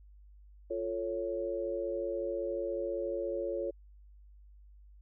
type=chord; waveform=sine; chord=F augmented; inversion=none; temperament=equal; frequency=349.2 / 440 / 554.4 Hz; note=F4 / A4 / C#5; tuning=0 / 0 / 0 cents; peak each=-37 / -38 / -35 dBFS; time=0.7-3.71 s; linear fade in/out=10 ms; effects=added 50 Hz sine -53 dBFS peak until 5.01 s